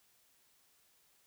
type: silence
effects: white hiss -70 dBFS RMS until 1.26 s